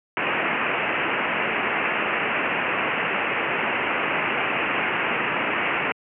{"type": "low-pass noise", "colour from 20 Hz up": "white", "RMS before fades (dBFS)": -24, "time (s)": [0.17, 5.92], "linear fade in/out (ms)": 2, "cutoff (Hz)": 2800, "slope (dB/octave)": 96, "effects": ["high-pass 200 Hz 12 dB/octave"]}